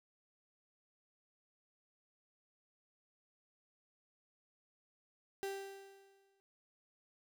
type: tone with exponential decay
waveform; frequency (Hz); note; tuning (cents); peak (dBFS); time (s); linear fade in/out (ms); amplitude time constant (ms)
35% pulse; 392; G4; 0; -35; 5.43-6.4; 0; 210
effects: none